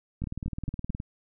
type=two click trains; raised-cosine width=5 ms; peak=-21 / -19 dBFS; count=16 / 4; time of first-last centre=0.22-1.001 / 0.24-0.902 s; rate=19.2 / 4.53 Hz; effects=none